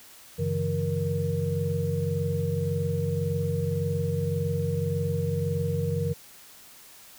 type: tone cluster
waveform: sine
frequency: 96.1 / 142.3 / 164.1 / 471.3 Hz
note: G2 / C#3 / E3 / A#4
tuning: -34 / +46 / -8 / +19 cents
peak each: -30 dBFS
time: 0.38-6.14 s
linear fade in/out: 20 ms
effects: white hiss -50 dBFS RMS until 7.18 s